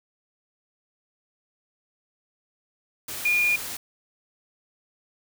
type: tone in noise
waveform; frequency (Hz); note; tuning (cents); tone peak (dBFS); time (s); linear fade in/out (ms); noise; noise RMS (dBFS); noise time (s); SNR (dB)
sine; 2426; D#7; -44; -19; 3.25-3.56; 5; white; -34; 3.08-3.77; +12
effects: none